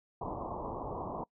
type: low-pass noise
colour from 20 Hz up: white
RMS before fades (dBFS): -39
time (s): 0.21-1.24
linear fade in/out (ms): 5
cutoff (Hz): 1100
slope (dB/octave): 96
effects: noise-tail reverb RT60 0.1 s tail -24 dB re dry